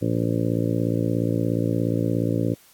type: harmonic tone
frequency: 57 Hz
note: A#1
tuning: 38 cents flat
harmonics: 2 / 3 / 4 / 5 / 6 / 7 / 8 / 9 / 10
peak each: -25 / -27 / -31 / -26 / -30 / -36 / -33 / -31 / -37 dBFS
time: 0.01-2.55 s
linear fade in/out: 20 ms
effects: white hiss -54 dBFS RMS until 2.73 s + AAC 64 kbps